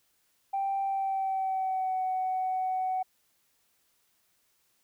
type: tone with pitch glide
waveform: sine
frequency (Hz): 784 to 748.2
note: G5 to F#5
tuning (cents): 0 to +19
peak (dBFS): -26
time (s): 0.53-3.03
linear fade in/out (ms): 10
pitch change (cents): -81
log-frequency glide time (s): 0.82-2
effects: tanh soft clip ceiling -23 dBFS + white hiss -71 dBFS RMS until 4.83 s